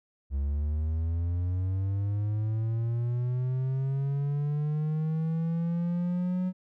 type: linear sweep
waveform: triangle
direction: up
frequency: 67.7 to 185 Hz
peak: -24 dBFS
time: 0.3-6.53 s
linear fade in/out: 50 ms
effects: none